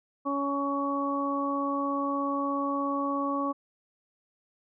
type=harmonic tone; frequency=280.2 Hz; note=C#4; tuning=19 cents sharp; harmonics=1 / 2 / 3 / 4; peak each=-30 / -34 / -39 / -30 dBFS; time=0.25-3.53 s; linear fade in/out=20 ms; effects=none